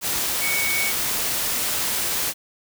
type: tone in noise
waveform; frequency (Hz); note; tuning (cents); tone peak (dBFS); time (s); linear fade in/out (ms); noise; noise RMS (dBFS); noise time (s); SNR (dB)
sine; 2235; C#7; +14; -23; 0.4-0.93; 50; white; -24; 0.01-2.34; -2
effects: none